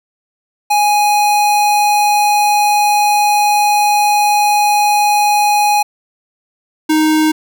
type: tone pair in turn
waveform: square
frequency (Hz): 830.6 / 311.1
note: G#5 / D#4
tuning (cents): 0 / 0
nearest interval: octave + perfect fourth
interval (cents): 1700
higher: first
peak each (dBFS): -10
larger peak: neither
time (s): 0.7-5.83 / 6.89-7.32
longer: first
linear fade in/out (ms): 10
effects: none